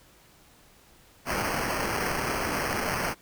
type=noise with sample-and-hold; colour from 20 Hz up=blue; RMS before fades=-29 dBFS; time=1.25-3.15 s; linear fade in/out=50 ms; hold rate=3675 Hz; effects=pink hiss -57 dBFS RMS until 3.21 s